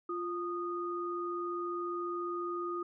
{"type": "tone pair together", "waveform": "sine", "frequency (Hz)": [348.6, 1234], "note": ["F4", "D#6"], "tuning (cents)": [-3, -15], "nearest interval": "octave + minor seventh", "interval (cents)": 2188, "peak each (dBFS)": [-36, -37], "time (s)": [0.09, 2.83], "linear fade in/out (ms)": 5, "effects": []}